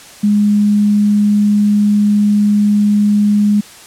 sine tone, 207.1 Hz, G#3, 5 cents flat, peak -8 dBFS, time 0.23-3.61 s, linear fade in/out 10 ms, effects white hiss -37 dBFS RMS until 3.86 s + low-pass 10000 Hz 12 dB/octave

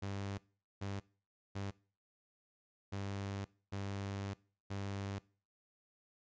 sawtooth tone bursts at uneven times, 99 Hz, G2, 18 cents sharp, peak -35 dBFS, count 6, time 0.02-0.38 / 0.81-1 / 1.55-1.71 / 2.92-3.45 / 3.72-4.34 / 4.7-5.19 s, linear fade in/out 10 ms, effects noise-tail reverb RT60 0.4 s tail -22 dB re dry + resampled to 16000 Hz

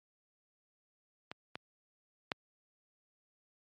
clicks, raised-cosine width 0.3 ms, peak -25 / -23 / -16 dBFS, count 3, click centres 1.315 / 1.555 / 2.318 s, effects high-pass 100 Hz 12 dB/octave + MP3 48 kbps

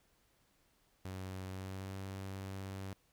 sawtooth tone with pitch glide, 94 to 96.48 Hz, F#2 to G2, +28 to -27 cents, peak -38 dBFS, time 1.05-2.93 s, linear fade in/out 0 ms, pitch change +45 cents, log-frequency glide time 1.47-1.95 s, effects pink hiss -73 dBFS RMS until 3.12 s

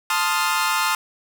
sawtooth chord, F dominant seventh, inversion first, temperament equal, 880 / 1046.5 / 1244.5 / 1396.9 Hz, A5 / C6 / Eb6 / F6, 0 / 0 / 0 / 0 cents, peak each -21 dBFS, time 0.1-0.95 s, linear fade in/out 2 ms, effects none

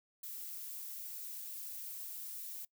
violet noise, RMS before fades -45 dBFS, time 0.23-2.65 s, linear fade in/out 5 ms, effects noise-tail reverb RT60 0.1 s tail -22 dB re dry

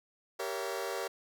sawtooth chord, G diminished seventh, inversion none, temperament just, 392 / 470.4 / 564.5 / 677.4 Hz, G4 / Bb4 / Db5 / Fb5, 0 / +16 / +31 / +47 cents, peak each -35 / -35 / -36 / -39 dBFS, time 0.39-1.08 s, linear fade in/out 10 ms, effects none

